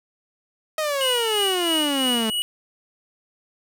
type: exponential sweep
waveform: sawtooth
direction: down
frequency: 634 to 215.7 Hz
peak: -18 dBFS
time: 0.78-2.3 s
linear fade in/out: 2 ms
type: tone with tremolo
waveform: square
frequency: 2919 Hz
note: F#7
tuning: 24 cents flat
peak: -21 dBFS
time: 1.01-2.42 s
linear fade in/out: 0 ms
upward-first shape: sine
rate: 3 Hz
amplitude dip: 50%
effects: none